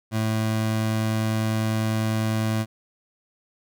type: tone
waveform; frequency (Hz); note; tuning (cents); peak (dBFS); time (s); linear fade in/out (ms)
25% pulse; 110; A2; 0; -18; 0.11-2.66; 50
effects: none